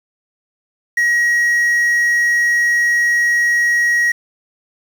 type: tone with quantisation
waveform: triangle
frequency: 1900 Hz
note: A#6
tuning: 33 cents sharp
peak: -10 dBFS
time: 0.97-4.12 s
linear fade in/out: 5 ms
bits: 6
effects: none